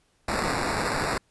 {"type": "noise with sample-and-hold", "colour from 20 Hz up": "blue", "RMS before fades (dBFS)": -27, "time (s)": [0.28, 1.18], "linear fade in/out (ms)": 5, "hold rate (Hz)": 3150, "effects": ["pink hiss -67 dBFS RMS until 1.3 s", "resampled to 24000 Hz"]}